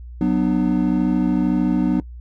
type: chord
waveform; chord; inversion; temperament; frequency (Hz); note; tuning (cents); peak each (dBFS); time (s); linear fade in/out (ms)
triangle; B minor; second; equal with one note detuned; 185 / 246.9 / 300.2; F#3 / B3 / D4; 0 / 0 / +38; -18; 0.21-2; 2
effects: noise-tail reverb RT60 0.1 s tail -21 dB re dry + added 60 Hz sine -33 dBFS peak until 2.2 s